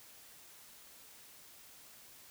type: silence
effects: white hiss -57 dBFS RMS until 2.3 s